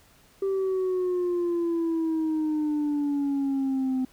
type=exponential sweep; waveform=sine; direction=down; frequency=391.5 to 257.1 Hz; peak=-21 dBFS; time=0.42-4.05 s; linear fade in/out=5 ms; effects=tanh soft clip ceiling -22 dBFS + pink hiss -58 dBFS RMS until 4.12 s